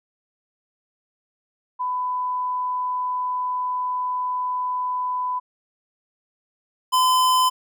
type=tone pair in turn; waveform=sine / square; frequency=1000 / 1019.2 Hz; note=B5 / C6; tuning=+21 / -46 cents; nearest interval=unison; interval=33 cents; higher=second; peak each=-22 / -16 dBFS; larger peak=second; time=1.79-5.4 / 6.92-7.5 s; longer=first; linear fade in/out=20 ms; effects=none